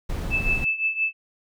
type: noise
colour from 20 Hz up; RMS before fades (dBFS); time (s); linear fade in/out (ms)
brown; -27; 0.09-0.65; 10
type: tone with tremolo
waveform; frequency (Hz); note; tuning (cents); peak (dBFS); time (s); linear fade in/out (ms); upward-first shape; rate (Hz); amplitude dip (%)
sine; 2627; E7; -7; -18; 0.3-1.13; 50; triangle; 5.8; 85
effects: none